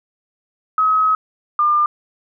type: tone pair in turn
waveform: sine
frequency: 1275 / 1200.2 Hz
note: D#6 / D6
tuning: +42 / +37 cents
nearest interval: minor second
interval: 105 cents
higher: first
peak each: -12 dBFS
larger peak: neither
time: 0.78-1.15 / 1.59-1.86 s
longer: first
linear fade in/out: 2 ms
effects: none